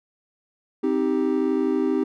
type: chord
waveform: triangle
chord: C minor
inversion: none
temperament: just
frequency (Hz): 261.6 / 314 / 392.4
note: C4 / Eb4 / G4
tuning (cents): 0 / +16 / +2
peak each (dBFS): -22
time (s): 0.83-2.04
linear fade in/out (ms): 10
effects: none

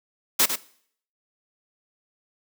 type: noise with echo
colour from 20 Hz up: white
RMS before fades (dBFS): -18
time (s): 0.39-0.46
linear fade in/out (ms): 10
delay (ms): 100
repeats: 1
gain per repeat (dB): -8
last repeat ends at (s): 0.56
effects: noise-tail reverb RT60 0.6 s tail -19 dB re dry + high-pass 200 Hz 12 dB/octave

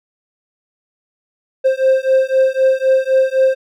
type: beating tone pair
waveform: triangle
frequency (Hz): 525 / 528.9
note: C5 / C5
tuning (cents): +6 / +19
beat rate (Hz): 3.9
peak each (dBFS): -12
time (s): 1.64-3.55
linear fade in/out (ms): 20
effects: none

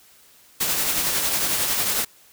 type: noise with tremolo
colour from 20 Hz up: white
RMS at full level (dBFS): -21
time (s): 0.6-2.05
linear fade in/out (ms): 10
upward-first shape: triangle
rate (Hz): 11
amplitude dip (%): 40
effects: white hiss -53 dBFS RMS until 2.32 s

